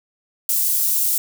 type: high-pass noise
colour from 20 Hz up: white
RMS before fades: -19 dBFS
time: 0.49-1.18 s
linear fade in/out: 2 ms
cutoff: 8900 Hz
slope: 12 dB/octave
effects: none